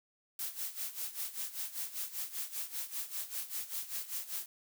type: noise with tremolo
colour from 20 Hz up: blue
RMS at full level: -37 dBFS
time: 0.39-4.46 s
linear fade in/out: 2 ms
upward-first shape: sine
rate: 5.1 Hz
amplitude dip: 80%
effects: none